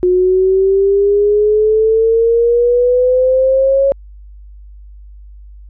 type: exponential sweep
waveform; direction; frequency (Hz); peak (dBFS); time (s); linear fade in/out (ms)
sine; up; 360 to 553; -8; 0.03-3.92; 0
effects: added 50 Hz sine -33 dBFS peak until 5.69 s